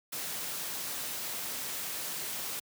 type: noise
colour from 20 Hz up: white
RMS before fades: -37 dBFS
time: 0.12-2.6 s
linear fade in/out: 10 ms
effects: high-pass 100 Hz 12 dB/octave